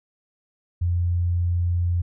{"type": "tone", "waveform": "sine", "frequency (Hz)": 87.31, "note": "F2", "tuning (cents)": 0, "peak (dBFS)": -19, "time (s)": [0.81, 2.02], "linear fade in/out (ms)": 10, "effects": []}